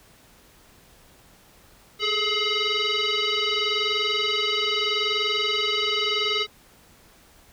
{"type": "tone with frequency modulation", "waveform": "sine", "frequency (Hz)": 434.4, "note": "A4", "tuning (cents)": -22, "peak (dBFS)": -21, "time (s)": [1.99, 6.47], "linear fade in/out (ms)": 50, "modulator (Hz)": 848, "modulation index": 4.8, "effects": ["pink hiss -54 dBFS RMS until 7.52 s"]}